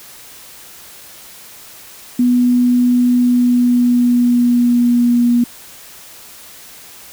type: tone with pitch glide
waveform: sine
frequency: 245.8 to 240 Hz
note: B3 to B3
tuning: -8 to -49 cents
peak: -9 dBFS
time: 2.19-5.44 s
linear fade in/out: 5 ms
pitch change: -41 cents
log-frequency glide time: 3.15-5.25 s
effects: white hiss -38 dBFS RMS until 7.12 s